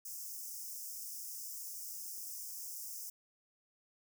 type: high-pass noise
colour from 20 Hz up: white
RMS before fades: -45 dBFS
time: 0.05-3.1 s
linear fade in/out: 5 ms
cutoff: 5100 Hz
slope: 96 dB/octave
effects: none